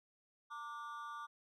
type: tone with amplitude modulation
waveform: triangle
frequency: 1175 Hz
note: D6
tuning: 1 cent sharp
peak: -38 dBFS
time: 0.5-1.27 s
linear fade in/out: 20 ms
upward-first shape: sine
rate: 264 Hz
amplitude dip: 95%
effects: none